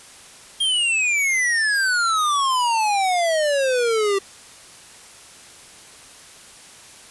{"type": "exponential sweep", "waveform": "square", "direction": "down", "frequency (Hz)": [3239, 387.1], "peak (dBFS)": -18, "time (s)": [0.6, 4.19], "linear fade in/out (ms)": 10, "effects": ["white hiss -44 dBFS RMS until 7.1 s", "resampled to 24000 Hz"]}